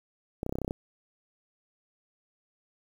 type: clicks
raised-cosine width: 2 ms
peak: -18 dBFS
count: 10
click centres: 0.431 / 0.464 / 0.494 / 0.525 / 0.555 / 0.586 / 0.617 / 0.647 / 0.679 / 0.709 s
effects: 8-bit